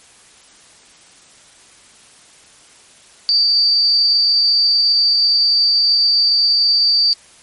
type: tone with amplitude modulation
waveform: sine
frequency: 4645 Hz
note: D8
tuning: 20 cents flat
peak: -8 dBFS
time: 3.29-7.13 s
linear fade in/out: 0 ms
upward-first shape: sine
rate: 247 Hz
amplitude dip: 55%
effects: white hiss -46 dBFS RMS until 7.42 s + MP3 48 kbps